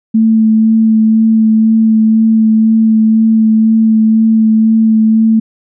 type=tone with vibrato; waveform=sine; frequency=221 Hz; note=A3; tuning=8 cents sharp; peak=-5 dBFS; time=0.14-5.4 s; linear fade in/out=10 ms; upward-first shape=sine; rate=2 Hz; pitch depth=14 cents each way; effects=none